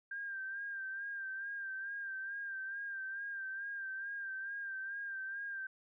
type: tone with vibrato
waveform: sine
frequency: 1589 Hz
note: G6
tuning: 23 cents sharp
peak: -39 dBFS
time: 0.11-5.67 s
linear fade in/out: 5 ms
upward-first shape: sine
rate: 2.3 Hz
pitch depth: 44 cents each way
effects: none